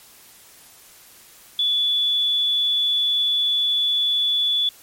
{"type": "tone", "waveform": "sine", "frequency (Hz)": 3442, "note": "A7", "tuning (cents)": -39, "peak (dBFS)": -17, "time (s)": [1.59, 4.69], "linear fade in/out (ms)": 2, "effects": ["white hiss -48 dBFS RMS until 4.82 s", "MP3 64 kbps"]}